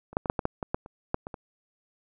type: clicks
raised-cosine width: 1 ms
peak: -30 / -10 / -18 / -7 / -13 / -11 / -17 / -12 / -29 / -11 / -22 / -23 dBFS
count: 12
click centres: 0.13 / 0.169 / 0.258 / 0.299 / 0.392 / 0.454 / 0.628 / 0.745 / 0.861 / 1.144 / 1.269 / 1.342 s
effects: none